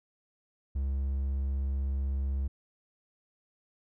triangle tone, 68 Hz, C#2, 33 cents flat, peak -26 dBFS, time 0.75-2.48 s, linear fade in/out 10 ms, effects none

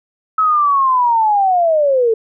sine linear sweep, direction down, 1295 to 434.9 Hz, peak -10 dBFS, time 0.38-2.14 s, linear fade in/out 5 ms, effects none

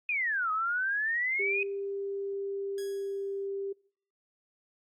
sine exponential two-way sweep, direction down then up, 2531 to 1251 to 2531 Hz, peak -27 dBFS, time 0.09-1.63 s, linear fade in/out 2 ms, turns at 0.51 s
sine tone with pitch glide, 397 to 394.5 Hz, G4 to G4, +22 to +11 cents, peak -32 dBFS, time 1.39-3.73 s, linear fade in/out 10 ms, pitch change -11 cents, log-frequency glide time 1.82-3.38 s
10% pulse tone with exponential decay, 1661.2 Hz, G#6, in tune, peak -35 dBFS, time 2.78-3.47 s, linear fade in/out 1 ms, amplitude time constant 150 ms
effects noise-tail reverb RT60 0.6 s tail -26 dB re dry + Opus 48 kbps

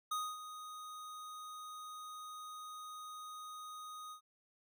square tone with ADSR envelope, 1244.5 Hz, D#6, in tune, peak -35 dBFS, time 0.11-4.21 s, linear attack 8 ms, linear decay 250 ms, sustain -12 dB, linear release 93 ms, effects none

